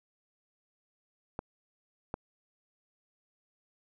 clicks, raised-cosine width 1 ms, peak -21 / -20 dBFS, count 2, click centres 1.391 / 2.141 s, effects none

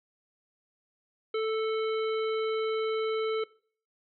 harmonic tone, 440 Hz, A4, in tune, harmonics 1 / 3 / 5 / 7 / 9, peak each -27 / -37 / -41 / -44 / -46 dBFS, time 1.34-3.44 s, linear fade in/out 5 ms, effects noise-tail reverb RT60 0.5 s tail -22 dB re dry

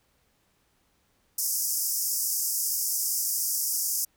white band-pass noise, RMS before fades -28 dBFS, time 1.38-4.05 s, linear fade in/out 5 ms, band 5000 to 16000 Hz, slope 96 dB/octave, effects pink hiss -69 dBFS RMS until 4.16 s

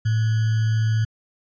sine tone with sample-and-hold, 110.7 Hz, A2, 11 cents sharp, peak -17 dBFS, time 0.05-1.05 s, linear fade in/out 10 ms, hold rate 1575 Hz, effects resampled to 16000 Hz

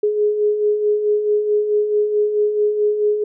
sine beating tone pair, 415.3 / 419.9 Hz, G#4 / G#4, 0 / +19 cents, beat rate 4.6 Hz, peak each -24 / -15 dBFS, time 0.03-3.24 s, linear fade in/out 5 ms, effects none

